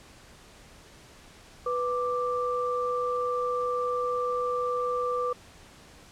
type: tone pair together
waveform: sine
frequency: 493.9 / 1177.4 Hz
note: B4 / D6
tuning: 0 / +4 cents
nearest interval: octave + minor third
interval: 1504 cents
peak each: -28 / -29 dBFS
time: 1.66-5.33 s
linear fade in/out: 5 ms
effects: pink hiss -52 dBFS RMS until 6.11 s + low-pass 9000 Hz 12 dB/octave